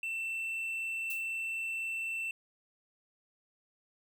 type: tone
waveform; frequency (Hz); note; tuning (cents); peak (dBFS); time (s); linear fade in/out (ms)
triangle; 2679; E7; +27; -32; 0.03-2.31; 2
type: noise with exponential decay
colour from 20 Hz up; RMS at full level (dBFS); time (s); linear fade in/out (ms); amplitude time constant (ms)
violet; -39; 1.1-1.32; 2; 47
effects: none